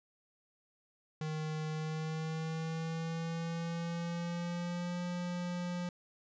square tone with pitch glide, 155.6 to 176.68 Hz, D#3 to F3, 0 to +20 cents, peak -36 dBFS, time 1.21-5.89 s, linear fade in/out 2 ms, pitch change +220 cents, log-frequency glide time 1.7-5.02 s, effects resampled to 16000 Hz

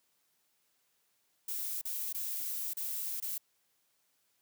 violet noise with dropouts, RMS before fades -37 dBFS, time 1.48-3.38 s, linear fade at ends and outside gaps 5 ms, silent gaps 1.814-1.852 / 2.128-2.145 / 2.735-2.769 / 3.202-3.223 s, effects white hiss -75 dBFS RMS until 4.41 s + high-pass 100 Hz 12 dB/octave

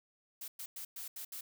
blue noise bursts at uneven times, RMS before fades -44 dBFS, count 6, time 0.41-0.48 / 0.59-0.66 / 0.76-0.85 / 0.96-1.08 / 1.16-1.25 / 1.32-1.41 s, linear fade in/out 5 ms, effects none

